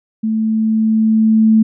sine tone with level ramp, 220 Hz, A3, in tune, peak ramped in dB -14 to -6 dBFS, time 0.23-1.63 s, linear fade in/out 10 ms, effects none

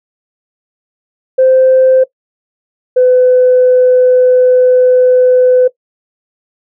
sine tone pair in turn, 520 / 504.3 Hz, C5 / B4, -11 / +36 cents, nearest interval minor second, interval 53 cents, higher first, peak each -3 dBFS, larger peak neither, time 1.38-2.04 / 2.96-5.68 s, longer second, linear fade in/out 10 ms, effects noise-tail reverb RT60 0.1 s tail -19 dB re dry + tanh soft clip ceiling 0 dBFS

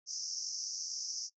white band-pass noise, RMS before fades -40 dBFS, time 0.06-1.3 s, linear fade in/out 50 ms, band 5100 to 6200 Hz, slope 96 dB/octave, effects noise-tail reverb RT60 0.1 s tail -19 dB re dry

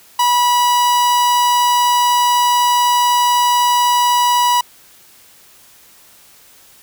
45% pulse tone, 976 Hz, B5, 21 cents flat, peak -11 dBFS, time 0.19-4.61 s, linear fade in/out 5 ms, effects white hiss -46 dBFS RMS until 6.82 s

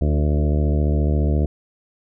harmonic tone with a mistuned harmonic, 74.5 Hz, D2, 25 cents sharp, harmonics 1 / 2 / 3 / 4 / 5 / 6 / 7 / 8 / 9, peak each -17 / -23 / -27 / -29 / -31 / -33 / -34 / -35 / -36 dBFS, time 0.01-1.46 s, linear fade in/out 5 ms, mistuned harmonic 5, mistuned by -17 cents, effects none

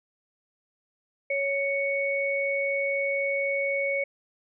sine tone pair together, 556 / 2224 Hz, C#5 / C#7, +5 / +5 cents, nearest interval 2 octaves, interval 2400 cents, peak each -27 dBFS, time 1.3-4.04 s, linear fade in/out 5 ms, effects none

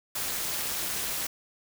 white noise with amplitude modulation, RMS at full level -28 dBFS, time 0.15-1.27 s, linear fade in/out 5 ms, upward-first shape sine, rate 284 Hz, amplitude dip 80%, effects none

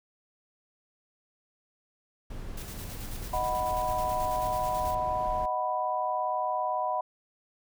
brown noise, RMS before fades -38 dBFS, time 2.3-5.46 s, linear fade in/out 5 ms
white noise with tremolo, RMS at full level -44 dBFS, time 2.57-4.95 s, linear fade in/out 5 ms, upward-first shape square, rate 9.2 Hz, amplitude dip 40%
sine chord, B major, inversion first, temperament equal, 622.3 / 740 / 987.8 Hz, D#5 / F#5 / B5, 0 / 0 / 0 cents, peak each -33 / -31 / -30 dBFS, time 3.33-7.01 s, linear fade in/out 5 ms
effects none

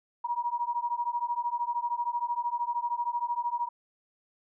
sine beating tone pair, 949 / 962 Hz, A#5 / B5, +31 / -46 cents, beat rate 13 Hz, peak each -31 dBFS, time 0.24-3.69 s, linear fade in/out 10 ms, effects none

